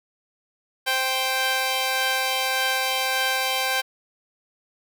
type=tone pair together; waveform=10% pulse; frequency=523.3 / 784.1 Hz; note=C5 / G5; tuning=0 / 0 cents; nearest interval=perfect fifth; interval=700 cents; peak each=-18 / -15 dBFS; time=0.86-3.82 s; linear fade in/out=20 ms; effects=none